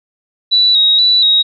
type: tone with vibrato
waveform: sine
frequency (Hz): 3873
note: B7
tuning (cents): -35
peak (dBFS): -7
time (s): 0.51-1.43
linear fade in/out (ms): 20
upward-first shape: square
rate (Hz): 2.1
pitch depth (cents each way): 36
effects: none